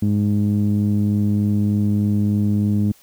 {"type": "tone with low-pass filter", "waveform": "sawtooth", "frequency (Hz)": 103.3, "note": "G#2", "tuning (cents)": -9, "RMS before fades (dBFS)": -18, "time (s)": [0.02, 2.92], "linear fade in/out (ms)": 5, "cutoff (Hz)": 240, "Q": 3.6, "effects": ["white hiss -52 dBFS RMS until 3.02 s"]}